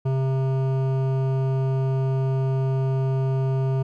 sine tone with hard clipping, 132.9 Hz, C3, 27 cents sharp, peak -22 dBFS, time 0.05-3.83 s, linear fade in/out 10 ms, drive 13 dB, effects none

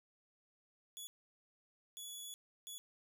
15% pulse tone bursts at uneven times, 3401 Hz, G#7, 40 cents sharp, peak -39 dBFS, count 3, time 0.97-1.07 / 1.97-2.34 / 2.67-2.78 s, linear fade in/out 0 ms, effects none

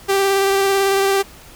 sawtooth tone with vibrato, 392 Hz, G4, in tune, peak -10 dBFS, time 0.08-1.23 s, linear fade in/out 20 ms, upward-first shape square, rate 18 Hz, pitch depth 13 cents each way, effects pink hiss -42 dBFS RMS until 1.55 s

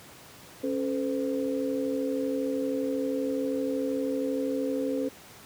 sine tone cluster, 273.9 / 439.3 / 512 Hz, C#4 / A4 / C5, -21 / -3 / -38 cents, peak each -29 / -33 / -31 dBFS, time 0.63-5.09 s, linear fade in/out 10 ms, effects pink hiss -49 dBFS RMS until 5.45 s + high-pass 100 Hz 12 dB/octave

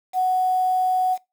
sine tone with quantisation, 741 Hz, F#5, 2 cents sharp, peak -17 dBFS, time 0.13-1.18 s, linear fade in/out 50 ms, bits 7, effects noise-tail reverb RT60 0.2 s tail -21 dB re dry

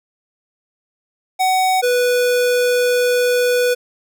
square tone pair in turn, 750 / 492.2 Hz, F#5 / B4, +23 / -6 cents, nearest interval perfect fifth, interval 729 cents, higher first, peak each -14 dBFS, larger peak neither, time 1.39-1.82 / 1.82-3.75 s, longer second, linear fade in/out 20 ms, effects none

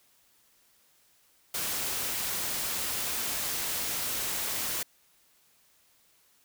white noise, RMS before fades -32 dBFS, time 1.54-4.83 s, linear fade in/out 5 ms, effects white hiss -65 dBFS RMS until 6.44 s

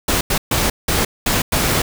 pink noise bursts at uneven times, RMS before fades -17 dBFS, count 6, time 0.08-0.21 / 0.3-0.38 / 0.51-0.7 / 0.88-1.05 / 1.26-1.42 / 1.52-1.82 s, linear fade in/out 5 ms, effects none

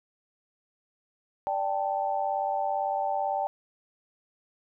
sine chord, D suspended fourth, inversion none, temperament just, 587.3 / 783.1 / 881 Hz, D5 / G5 / A5, 0 / -2 / +2 cents, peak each -32 / -28 / -32 dBFS, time 1.47-3.47 s, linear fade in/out 0 ms, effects none

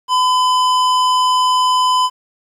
square tone, 1010 Hz, B5, 39 cents sharp, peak -12 dBFS, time 0.08-2.1 s, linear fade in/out 50 ms, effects low-pass 7000 Hz 12 dB/octave + 8-bit

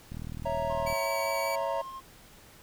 click train, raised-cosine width 5 ms, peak -27 dBFS, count 33, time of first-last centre 0.12-0.926 s, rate 39.7 Hz
triangle chord, A# diminished, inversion first, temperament equal, 554.4 / 659.3 / 932.3 Hz, C#5 / E5 / A#5, 0 / 0 / 0 cents, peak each -31 dBFS, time 0.45-1.82 s, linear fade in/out 10 ms
triangle tone with tremolo, 1063 Hz, C6, 27 cents sharp, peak -36 dBFS, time 0.69-2.01 s, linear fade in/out 20 ms, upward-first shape sine, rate 12 Hz, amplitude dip 30%
sawtooth tone with vibrato, 2279 Hz, C#7, 47 cents sharp, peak -31 dBFS, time 0.86-1.56 s, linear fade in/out 10 ms, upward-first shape triangle, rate 5.1 Hz, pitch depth 14 cents each way
effects pink hiss -54 dBFS RMS until 2.62 s

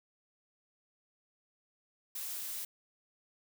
blue noise, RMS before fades -40 dBFS, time 2.15-2.65 s, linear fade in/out 5 ms, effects none

